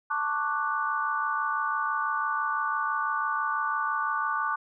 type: chord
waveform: sine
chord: D major seventh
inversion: second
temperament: equal with one note detuned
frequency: 886.6 / 1108.7 / 1174.7 / 1480 Hz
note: A5 / C#6 / D6 / F#6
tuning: +13 / 0 / 0 / 0 cents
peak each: -33 / -33 / -29 / -31 dBFS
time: 0.1-4.56 s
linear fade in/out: 10 ms
effects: none